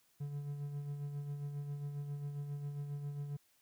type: tone with tremolo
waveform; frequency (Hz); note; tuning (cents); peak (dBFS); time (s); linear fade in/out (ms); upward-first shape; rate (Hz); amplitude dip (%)
triangle; 143.9; D3; -35; -35; 0.2-3.37; 10; sine; 7.4; 45
effects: white hiss -72 dBFS RMS until 3.61 s